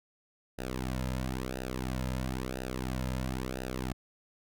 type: tone with flanger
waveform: sawtooth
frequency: 64 Hz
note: C2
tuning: 38 cents flat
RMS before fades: -35 dBFS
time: 0.58-3.93 s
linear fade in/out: 10 ms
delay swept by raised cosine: 0.9 to 2.7 ms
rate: 0.99 Hz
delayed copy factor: -0.9
effects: none